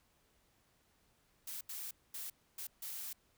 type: noise bursts at uneven times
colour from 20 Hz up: blue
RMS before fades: -44 dBFS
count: 5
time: 1.47-1.61 / 1.69-1.91 / 2.14-2.3 / 2.58-2.67 / 2.82-3.13 s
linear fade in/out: 5 ms
effects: pink hiss -73 dBFS RMS until 3.37 s